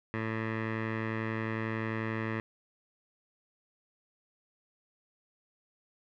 15% pulse tone with low-pass filter, 111.2 Hz, A2, 19 cents sharp, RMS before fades -34 dBFS, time 0.14-2.4 s, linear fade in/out 0 ms, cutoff 2000 Hz, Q 3, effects none

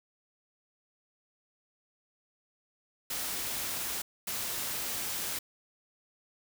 white noise bursts at uneven times, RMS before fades -35 dBFS, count 2, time 3.1-4.02 / 4.27-5.39 s, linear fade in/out 5 ms, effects none

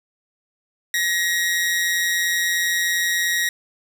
sawtooth tone with amplitude modulation, 1893 Hz, A#6, 26 cents sharp, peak -13 dBFS, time 0.94-3.49 s, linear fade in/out 2 ms, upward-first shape sine, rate 177 Hz, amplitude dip 50%, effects none

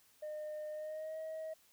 sine tone with pitch glide, 609 to 634.5 Hz, D#5 to D#5, -37 to +34 cents, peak -38 dBFS, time 0.22-1.54 s, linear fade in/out 10 ms, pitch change +71 cents, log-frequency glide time 0.71-1.18 s, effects tanh soft clip ceiling -39 dBFS + white hiss -68 dBFS RMS until 1.72 s

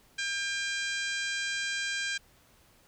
harmonic tone, 800 Hz, G5, 35 cents sharp, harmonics 2 / 3 / 4 / 5 / 6 / 7 / 8 / 9 / 10, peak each -33 / -37 / -39 / -41 / -43 / -44 / -45 / -46 / -47 dBFS, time 0.18-2.18 s, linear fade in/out 10 ms, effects pink hiss -62 dBFS RMS until 2.87 s

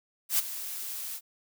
blue noise with ADSR envelope, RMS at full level -23 dBFS, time 0.29-1.21 s, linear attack 96 ms, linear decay 20 ms, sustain -14 dB, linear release 59 ms, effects none

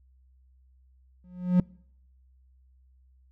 triangle tone with exponential growth, 180 Hz, F#3, 47 cents flat, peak -12 dBFS, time 1.24-1.6 s, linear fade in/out 2 ms, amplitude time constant 78 ms, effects noise-tail reverb RT60 0.7 s tail -26 dB re dry + added 64 Hz sine -57 dBFS peak until 3.31 s

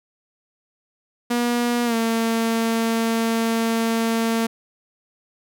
sawtooth tone with pitch glide, 240 to 227.4 Hz, B3 to A#3, -49 to -43 cents, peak -15 dBFS, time 1.3-4.47 s, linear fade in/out 10 ms, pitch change -94 cents, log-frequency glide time 1.85-1.95 s, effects none

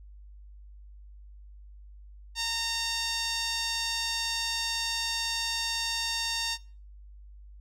sawtooth tone with band-pass filter, 918 Hz, A#5, 27 cents flat, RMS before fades -31 dBFS, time 2.35-6.58 s, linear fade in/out 50 ms, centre 4700 Hz, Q 1.8, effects noise-tail reverb RT60 0.4 s tail -22 dB re dry + added 50 Hz sine -46 dBFS peak until 7.6 s

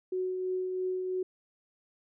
sine tone with tremolo, 370 Hz, F#4, in tune, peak -28 dBFS, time 0.12-1.23 s, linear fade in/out 5 ms, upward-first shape triangle, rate 3 Hz, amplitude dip 35%, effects none

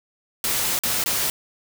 white noise with dropouts, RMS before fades -23 dBFS, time 0.44-1.3 s, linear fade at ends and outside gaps 1 ms, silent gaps 0.79-0.835 / 1.039-1.06 s, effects none

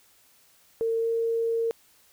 sine tone with pitch glide, 454.9 to 458.3 Hz, A#4 to A#4, -42 to -29 cents, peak -23 dBFS, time 0.81-1.71 s, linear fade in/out 0 ms, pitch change +13 cents, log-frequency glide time 0.99-1.07 s, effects white hiss -60 dBFS RMS until 2.12 s

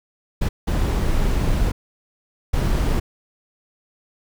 brown noise bursts at uneven times, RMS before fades -19 dBFS, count 3, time 0.41-0.49 / 0.67-1.72 / 2.53-3 s, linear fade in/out 10 ms, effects none

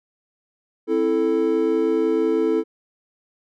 triangle chord, A minor, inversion first, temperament just, 264 / 330 / 440 Hz, C4 / E4 / A4, +16 / +2 / 0 cents, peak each -24 / -19 / -18 dBFS, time 0.87-2.64 s, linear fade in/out 50 ms, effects none

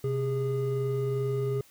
triangle tone pair together, 129.2 / 410.2 Hz, C3 / G#4, -21 / -21 cents, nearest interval octave + minor sixth, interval 2000 cents, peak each -27 dBFS, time 0.04-1.61 s, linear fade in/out 2 ms, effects white hiss -58 dBFS RMS until 1.7 s

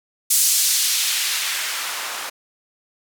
blue noise with band-pass filter sweep, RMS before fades -21 dBFS, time 0.3-2.3 s, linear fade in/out 10 ms, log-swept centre 7700 to 780 Hz, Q 0.83, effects none

